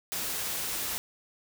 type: noise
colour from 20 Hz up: white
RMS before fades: -33 dBFS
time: 0.12-0.98 s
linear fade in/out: 0 ms
effects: none